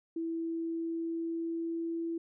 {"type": "tone with pitch glide", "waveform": "sine", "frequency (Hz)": [329.6, 332.9], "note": ["E4", "E4"], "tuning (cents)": [0, 17], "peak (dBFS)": -32, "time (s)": [0.16, 2.18], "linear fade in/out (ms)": 5, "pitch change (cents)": 17, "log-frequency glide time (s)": [0.29, 2.06], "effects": []}